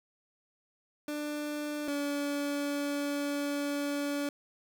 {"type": "tone pair in turn", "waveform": "30% pulse", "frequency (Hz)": [296.5, 286.7], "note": ["D4", "D4"], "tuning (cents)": [17, -42], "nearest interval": "minor second", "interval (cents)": 59, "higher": "first", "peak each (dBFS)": [-31, -28], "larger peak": "second", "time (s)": [[1.08, 1.88], [1.88, 4.29]], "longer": "second", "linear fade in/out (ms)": 2, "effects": []}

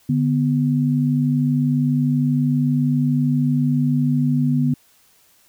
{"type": "tone pair together", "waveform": "sine", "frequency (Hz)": [146.83, 246.9], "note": ["D3", "B3"], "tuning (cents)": [0, 0], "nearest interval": "major sixth", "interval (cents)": 900, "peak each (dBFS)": -18, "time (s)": [0.09, 4.74], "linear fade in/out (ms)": 5, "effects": ["white hiss -56 dBFS RMS until 5.48 s"]}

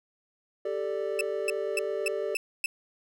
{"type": "chord", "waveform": "triangle", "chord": "G suspended second", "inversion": "none", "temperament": "just", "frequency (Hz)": [392, 441, 588], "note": ["G4", "A4", "D5"], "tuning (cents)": [0, 4, 2], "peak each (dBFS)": -31, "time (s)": [0.65, 2.35], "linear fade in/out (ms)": 5}
{"type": "tone bursts", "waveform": "40% pulse", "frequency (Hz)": 2637, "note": "E7", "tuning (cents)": 0, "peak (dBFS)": -24, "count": 6, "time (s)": [1.19, 2.66], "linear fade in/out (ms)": 2, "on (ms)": 20, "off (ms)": 270}
{"effects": []}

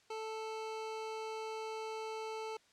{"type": "tone", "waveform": "25% pulse", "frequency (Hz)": 440, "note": "A4", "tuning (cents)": 0, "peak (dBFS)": -36, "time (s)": [0.1, 2.57], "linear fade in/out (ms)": 5, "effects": ["white hiss -68 dBFS RMS until 2.72 s", "low-pass 6000 Hz 12 dB/octave"]}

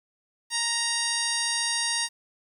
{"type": "harmonic tone with a mistuned harmonic", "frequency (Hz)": 934, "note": "A#5", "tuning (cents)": 3, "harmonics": [1, 2, 3, 4, 5, 6, 7, 9, 10], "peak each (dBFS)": [-36, -32, -36, -33, -31, -33, -36, -33, -34], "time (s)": [0.5, 2.09], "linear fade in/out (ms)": 50, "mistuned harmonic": 9, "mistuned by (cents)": 19, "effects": ["9-bit"]}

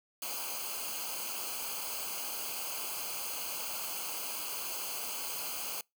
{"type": "noise with comb filter", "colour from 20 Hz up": "white", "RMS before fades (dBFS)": -38, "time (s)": [0.22, 5.81], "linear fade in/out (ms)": 2, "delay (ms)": 0.54, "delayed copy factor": -0.85, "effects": ["noise-tail reverb RT60 0.2 s tail -26 dB re dry"]}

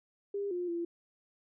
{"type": "tone with pitch steps", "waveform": "sine", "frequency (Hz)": [402.2, 354.8, 341.1], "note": ["G4", "F4", "F4"], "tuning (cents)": [44, 27, -41], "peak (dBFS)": -32, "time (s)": [0.34, 0.85], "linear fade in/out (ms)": 5, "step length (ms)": 170, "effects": []}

